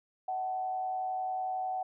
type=tone with frequency modulation; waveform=sine; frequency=750 Hz; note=F#5; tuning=23 cents sharp; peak=-31 dBFS; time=0.28-1.83 s; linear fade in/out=5 ms; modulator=111 Hz; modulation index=0.4; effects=none

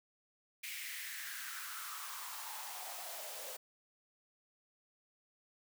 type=noise with high-pass filter sweep; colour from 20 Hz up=white; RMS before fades=-45 dBFS; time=0.63-3.57 s; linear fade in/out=10 ms; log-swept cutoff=2300 to 530 Hz; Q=4.6; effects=none

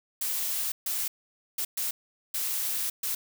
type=noise bursts at uneven times; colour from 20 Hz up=blue; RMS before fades=-30 dBFS; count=6; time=0.21-0.72 / 0.86-1.08 / 1.58-1.65 / 1.77-1.91 / 2.34-2.9 / 3.03-3.15 s; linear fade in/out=5 ms; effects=none

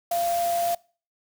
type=tone in noise; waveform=sine; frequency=690 Hz; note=F5; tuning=21 cents flat; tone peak=-22 dBFS; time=0.11-0.75 s; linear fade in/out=5 ms; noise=white; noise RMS=-35 dBFS; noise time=0.11-0.75 s; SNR=+10 dB; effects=noise-tail reverb RT60 0.4 s tail -24 dB re dry

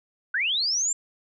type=linear sweep; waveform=sine; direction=up; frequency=1446 to 7459 Hz; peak=-22 dBFS; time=0.34-0.93 s; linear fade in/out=5 ms; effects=none

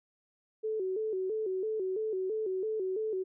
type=tone with vibrato; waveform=sine; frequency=404.6 Hz; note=G#4; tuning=45 cents flat; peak=-30 dBFS; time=0.63-3.24 s; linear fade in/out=20 ms; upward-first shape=square; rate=3 Hz; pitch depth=130 cents each way; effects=none

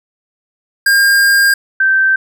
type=tone pair in turn; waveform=square / sine; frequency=1609 / 1555.1 Hz; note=G6 / G6; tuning=+45 / -14 cents; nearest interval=minor second; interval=59 cents; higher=first; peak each=-8 dBFS; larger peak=neither; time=0.86-1.54 / 1.8-2.16 s; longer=first; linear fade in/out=5 ms; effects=none

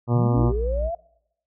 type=harmonic tone; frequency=120 Hz; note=B2; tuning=49 cents flat; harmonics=1 / 2 / 3 / 4 / 5 / 6 / 7 / 8 / 9 / 10; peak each=-19 / -25 / -29 / -31 / -33 / -35 / -36 / -37 / -38 / -39 dBFS; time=0.07-0.53 s; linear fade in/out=50 ms
type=linear sweep; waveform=sine; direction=up; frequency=112.8 to 698.5 Hz; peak=-25 dBFS; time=0.13-0.95 s; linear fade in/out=5 ms
type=tone; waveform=triangle; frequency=58.27 Hz; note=A#1; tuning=in tune; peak=-21 dBFS; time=0.34-0.91 s; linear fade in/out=50 ms
effects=noise-tail reverb RT60 0.8 s tail -24 dB re dry

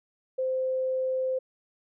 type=tone; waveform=sine; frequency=519 Hz; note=C5; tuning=14 cents flat; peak=-25 dBFS; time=0.38-1.39 s; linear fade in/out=10 ms; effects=none

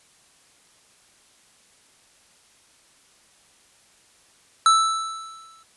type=tone with exponential decay; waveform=square; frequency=1318.5 Hz; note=E6; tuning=in tune; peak=-12 dBFS; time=4.66-5.63 s; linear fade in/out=1 ms; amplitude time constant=210 ms; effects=white hiss -57 dBFS RMS until 5.76 s + resampled to 24000 Hz

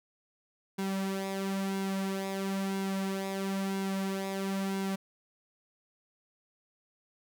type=tone with flanger; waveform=sawtooth; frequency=193.8 Hz; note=G3; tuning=20 cents flat; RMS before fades=-33 dBFS; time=0.78-4.96 s; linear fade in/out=10 ms; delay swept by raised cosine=1.6 to 4.5 ms; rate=1 Hz; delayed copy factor=-0.6; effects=none

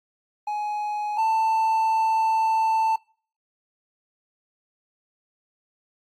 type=tone pair in turn; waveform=triangle; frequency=838 / 887.8 Hz; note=G#5 / A5; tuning=+15 / +15 cents; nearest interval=minor second; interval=100 cents; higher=second; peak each=-23 / -17 dBFS; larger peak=second; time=0.47-1.18 / 1.18-2.96 s; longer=second; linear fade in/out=5 ms; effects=noise-tail reverb RT60 0.5 s tail -26 dB re dry + AAC 64 kbps

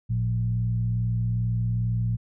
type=tone with frequency modulation; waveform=sine; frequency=115 Hz; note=A#2; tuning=23 cents flat; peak=-22 dBFS; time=0.09-2.17 s; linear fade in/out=20 ms; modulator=62.4 Hz; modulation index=0.55; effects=none

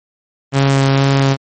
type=tone with vibrato; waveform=sawtooth; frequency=136.8 Hz; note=C#3; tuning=23 cents flat; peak=-6 dBFS; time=0.52-1.37 s; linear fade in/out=50 ms; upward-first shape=sine; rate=2.2 Hz; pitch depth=10 cents each way; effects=MP3 32 kbps

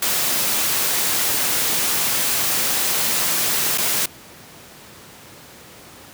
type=noise with dropouts; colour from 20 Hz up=white; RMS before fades=-20 dBFS; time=0.02-4.06 s; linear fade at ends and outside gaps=5 ms; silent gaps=3.777-3.781 s; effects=pink hiss -42 dBFS RMS until 6.13 s + high-pass 100 Hz 12 dB/octave

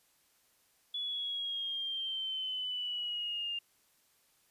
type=exponential sweep; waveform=sine; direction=down; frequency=3421 to 2800 Hz; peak=-34 dBFS; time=0.94-3.59 s; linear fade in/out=5 ms; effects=white hiss -70 dBFS RMS until 4.5 s + resampled to 32000 Hz

